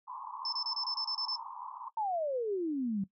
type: band-pass noise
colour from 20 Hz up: pink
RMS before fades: -44 dBFS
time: 0.07-1.9 s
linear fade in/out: 10 ms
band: 890 to 1100 Hz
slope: 96 dB/octave
type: tone bursts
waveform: sine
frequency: 5274 Hz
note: E8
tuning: in tune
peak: -32 dBFS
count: 9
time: 0.45-1.357 s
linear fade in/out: 2 ms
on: 75 ms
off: 29 ms
type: exponential sweep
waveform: sine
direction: down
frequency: 910 to 186.3 Hz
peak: -30 dBFS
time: 1.97-3.04 s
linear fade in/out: 5 ms
effects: noise-tail reverb RT60 0.1 s tail -17 dB re dry